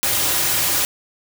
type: noise with comb filter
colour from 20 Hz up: white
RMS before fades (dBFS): -19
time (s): 0.03-0.85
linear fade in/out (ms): 0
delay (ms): 4.5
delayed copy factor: -0.65
effects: none